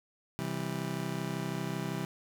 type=chord; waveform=30% pulse; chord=C major; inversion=none; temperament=just; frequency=130.81 / 163.52 / 196.22 Hz; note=C3 / E3 / G3; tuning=0 / -14 / +2 cents; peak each=-36 / -34 / -36 dBFS; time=0.39-2.05 s; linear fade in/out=0 ms; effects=none